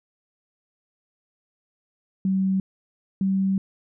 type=tone pair in turn; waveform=sine; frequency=190.9 / 192.67 Hz; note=G3 / G3; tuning=-46 / -30 cents; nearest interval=unison; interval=16 cents; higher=second; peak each=-19 dBFS; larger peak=neither; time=2.25-2.6 / 3.21-3.58 s; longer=second; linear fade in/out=2 ms; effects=none

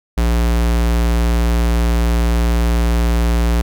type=tone; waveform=square; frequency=58.27 Hz; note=A#1; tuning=in tune; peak=-13 dBFS; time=0.17-3.62 s; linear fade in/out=10 ms; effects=none

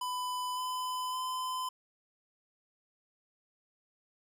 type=tone with pitch steps; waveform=square; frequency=1000 / 1009.9 / 1019.8 Hz; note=B5 / B5 / C6; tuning=+21 / +38 / -45 cents; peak=-34 dBFS; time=0.01-1.69 s; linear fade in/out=5 ms; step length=560 ms; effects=none

